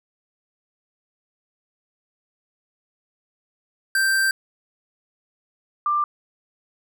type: tone pair in turn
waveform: square / sine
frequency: 1568 / 1186.2 Hz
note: G6 / D6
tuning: 0 / +17 cents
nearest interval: perfect fourth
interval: 483 cents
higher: first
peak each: -18 dBFS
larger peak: neither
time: 3.95-4.31 / 5.86-6.04 s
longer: first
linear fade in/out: 2 ms
effects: none